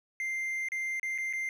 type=tone with dropouts; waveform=triangle; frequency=2093 Hz; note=C7; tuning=in tune; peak=-29 dBFS; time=0.2-1.49 s; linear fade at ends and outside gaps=1 ms; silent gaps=0.686-0.719 / 0.997-1.03 / 1.179-1.184 / 1.328-1.334 s; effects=none